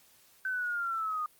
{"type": "linear sweep", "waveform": "sine", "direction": "down", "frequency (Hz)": [1538, 1220], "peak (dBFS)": -30, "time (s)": [0.45, 1.26], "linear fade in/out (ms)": 2, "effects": ["white hiss -62 dBFS RMS until 1.39 s", "Opus 48 kbps"]}